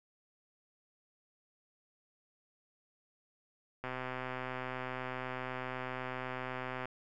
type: click train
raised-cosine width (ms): 0.5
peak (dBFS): -24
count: 387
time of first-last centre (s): 3.84-6.856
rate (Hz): 128
effects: none